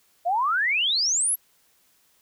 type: exponential sweep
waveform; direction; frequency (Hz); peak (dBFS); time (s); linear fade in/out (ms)
sine; up; 659 to 11790; -20; 0.25-1.36; 20
effects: white hiss -63 dBFS RMS until 2.21 s